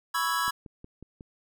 square chord, C# minor seventh, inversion third, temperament equal, 987.8 / 1108.7 / 1318.5 / 1661.2 Hz, B5 / C#6 / E6 / G#6, 0 / 0 / 0 / 0 cents, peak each -32 dBFS, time 0.14-0.51 s, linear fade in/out 10 ms
click train, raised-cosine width 3 ms, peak -31 dBFS, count 5, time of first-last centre 0.48-1.209 s, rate 5.49 Hz
effects none

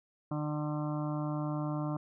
harmonic tone, 150 Hz, D3, 37 cents sharp, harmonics 1 / 2 / 4 / 5 / 6 / 7 / 8 / 9, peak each -34 / -36 / -42 / -46 / -49 / -45 / -48 / -52 dBFS, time 0.31-1.97 s, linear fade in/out 5 ms, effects none

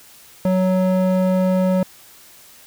square tone with band-pass filter, 185.7 Hz, F#3, 7 cents sharp, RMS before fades -17 dBFS, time 0.45-1.83 s, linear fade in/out 2 ms, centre 390 Hz, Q 2.4, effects white hiss -46 dBFS RMS until 2.66 s

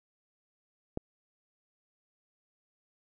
click, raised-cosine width 2 ms, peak -19 dBFS, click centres 0.974 s, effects none

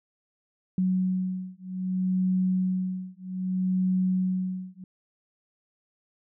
sine beating tone pair, 185 / 185.63 Hz, F#3 / F#3, 0 / +6 cents, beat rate 0.63 Hz, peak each -27 dBFS, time 0.78-4.84 s, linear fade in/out 2 ms, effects none

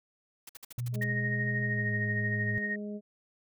white noise bursts, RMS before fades -45 dBFS, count 8, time 0.47-1.039 s, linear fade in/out 5 ms, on 23 ms, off 55 ms
sine tone with pitch glide, 121.7 to 110.96 Hz, B2 to A2, -25 to +15 cents, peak -31 dBFS, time 0.78-2.58 s, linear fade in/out 0 ms, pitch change -160 cents, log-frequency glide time 1.62-1.94 s
harmonic tone, 207.7 Hz, G#3, in tune, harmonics 1 / 2 / 3, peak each -36 / -42 / -46 dBFS, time 0.92-3.01 s, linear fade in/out 50 ms
sine tone with tremolo, 1862 Hz, A#6, 2 cents flat, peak -29 dBFS, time 1.01-2.76 s, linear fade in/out 5 ms, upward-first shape sine, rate 13 Hz, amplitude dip 50%
effects none

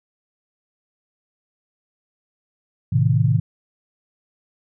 sine chord, A diminished, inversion none, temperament equal with one note detuned, 110 / 130.81 / 158.28 Hz, A2 / C3 / Eb3, 0 / 0 / +30 cents, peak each -18 / -18 / -20 dBFS, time 2.92-3.4 s, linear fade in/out 10 ms, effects none

